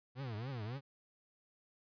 40% pulse tone with vibrato, 120 Hz, B2, 49 cents flat, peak -39 dBFS, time 0.15-0.81 s, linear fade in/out 50 ms, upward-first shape triangle, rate 3.6 Hz, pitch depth 300 cents each way, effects resampled to 11025 Hz

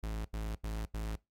45% pulse tone bursts, 53.9 Hz, A1, 35 cents flat, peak -35 dBFS, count 4, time 0.03-1.159 s, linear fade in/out 5 ms, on 220 ms, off 83 ms, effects noise-tail reverb RT60 0.2 s tail -22 dB re dry + AAC 48 kbps

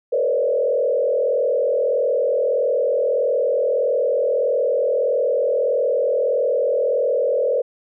sine tone with frequency modulation, 526 Hz, C5, 9 cents sharp, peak -16 dBFS, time 0.12-7.62 s, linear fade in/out 10 ms, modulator 41.6 Hz, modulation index 1.6, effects none

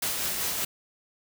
white noise with tremolo, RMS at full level -28 dBFS, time 0.02-0.65 s, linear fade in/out 5 ms, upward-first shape triangle, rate 5.2 Hz, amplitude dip 35%, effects none

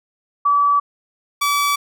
sine / sawtooth tone pair in turn, 1149 / 1149 Hz, D6 / D6, -38 / -38 cents, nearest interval unison, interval 0 cents, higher neither, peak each -12 dBFS, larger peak neither, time 0.45-0.8 / 1.41-1.76 s, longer neither, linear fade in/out 10 ms, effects none

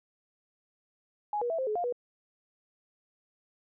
sine tone with pitch steps, 834 / 481.2 / 658 / 524 / 426 / 703 / 486.9 Hz, G#5 / B4 / E5 / C5 / G#4 / F5 / B4, +7 / -45 / -3 / +2 / +44 / +11 / -25 cents, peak -28 dBFS, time 1.33-1.925 s, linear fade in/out 2 ms, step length 85 ms, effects none

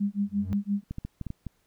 sine tone with tremolo, 202 Hz, G#3, 48 cents flat, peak -22 dBFS, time 0-0.84 s, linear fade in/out 10 ms, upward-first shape sine, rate 5.8 Hz, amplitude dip 100%
triangle tone with exponential growth, 92.5 Hz, F#2, in tune, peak -25 dBFS, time 0.16-0.53 s, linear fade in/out 0 ms, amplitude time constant 79 ms
clicks, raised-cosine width 5 ms, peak -22 dBFS, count 7, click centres 0.91 / 0.984 / 1.05 / 1.213 / 1.267 / 1.304 / 1.467 s
effects pink hiss -70 dBFS RMS until 1.66 s

